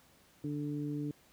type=harmonic tone; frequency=146.83 Hz; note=D3; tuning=in tune; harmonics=1 / 2 / 3; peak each=-38 / -36 / -47 dBFS; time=0.44-1.11 s; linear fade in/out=2 ms; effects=pink hiss -64 dBFS RMS until 1.32 s + high-pass 60 Hz 12 dB/octave